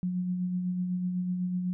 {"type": "tone with tremolo", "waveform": "sine", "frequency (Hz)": 180.8, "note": "F#3", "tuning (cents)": -40, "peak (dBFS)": -26, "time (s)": [0.03, 1.73], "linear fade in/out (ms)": 0, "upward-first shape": "sine", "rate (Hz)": 8, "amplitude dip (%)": 35, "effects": []}